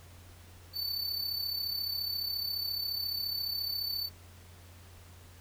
square tone with amplitude modulation, 4512 Hz, C#8, 30 cents sharp, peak -30 dBFS, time 0.73-4.1 s, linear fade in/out 50 ms, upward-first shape sine, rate 34.4 Hz, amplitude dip 60%, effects added 88 Hz sine -52 dBFS peak until 5.4 s + pink hiss -57 dBFS RMS until 5.4 s

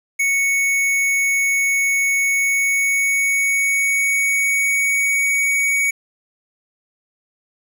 square tone with pitch glide, 2217 to 2244 Hz, C#7 to C#7, 0 to +21 cents, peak -16 dBFS, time 0.19-5.91 s, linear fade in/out 10 ms, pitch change +21 cents, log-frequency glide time 2.2-5.32 s, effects 8-bit

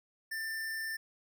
square tone, 1785 Hz, A6, 24 cents sharp, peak -36 dBFS, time 0.31-0.97 s, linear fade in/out 10 ms, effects none

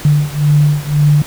sine beating tone pair, 146.8 / 148.7 Hz, D3 / D3, 0 / +22 cents, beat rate 1.9 Hz, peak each -11 / -12 dBFS, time 0.05-1.22 s, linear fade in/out 2 ms, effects pink hiss -30 dBFS RMS until 1.26 s

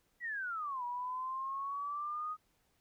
sine exponential two-way sweep, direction down then up, 1975.5 to 963 to 1254 Hz, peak -36 dBFS, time 0.2-2.37 s, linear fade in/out 50 ms, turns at 0.84 s, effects pink hiss -75 dBFS RMS until 2.8 s

